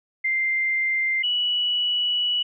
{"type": "tone pair in turn", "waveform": "sine", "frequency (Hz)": [2092, 2943], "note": ["C7", "F#7"], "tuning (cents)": [-1, -10], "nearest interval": "tritone", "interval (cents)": 591, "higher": "second", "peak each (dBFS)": -20, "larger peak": "neither", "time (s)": [[0.24, 1.23], [1.23, 2.43]], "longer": "second", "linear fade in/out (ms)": 10, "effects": []}